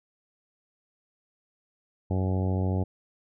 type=harmonic tone; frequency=93.7 Hz; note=F#2; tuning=22 cents sharp; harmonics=1 / 2 / 3 / 4 / 5 / 6 / 7 / 8 / 9; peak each=-25 / -31 / -35 / -37 / -39 / -41 / -42 / -43 / -44 dBFS; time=2.1-2.84 s; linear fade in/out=10 ms; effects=none